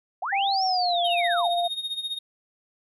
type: linear two-way sweep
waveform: sine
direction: up then down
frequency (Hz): 640 to 5588 to 640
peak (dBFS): -26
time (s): 0.22-1.49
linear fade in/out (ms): 5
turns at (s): 0.64
type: tone with pitch glide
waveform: sine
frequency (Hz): 790 to 695.7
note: G5 to F5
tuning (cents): +13 to -7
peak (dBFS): -22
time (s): 0.32-1.68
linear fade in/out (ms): 10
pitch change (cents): -220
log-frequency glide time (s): 0.5-0.95
type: tone with tremolo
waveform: triangle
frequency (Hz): 3712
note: A#7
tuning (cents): -8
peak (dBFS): -24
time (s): 1.04-2.19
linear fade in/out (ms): 10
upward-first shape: sine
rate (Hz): 15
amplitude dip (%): 75
effects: resampled to 32000 Hz